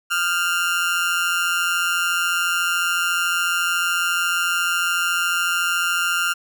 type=tone with amplitude modulation; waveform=30% pulse; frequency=1396.9 Hz; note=F6; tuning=in tune; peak=-13 dBFS; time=0.1-6.34 s; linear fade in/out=20 ms; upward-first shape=sine; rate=174 Hz; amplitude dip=70%; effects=none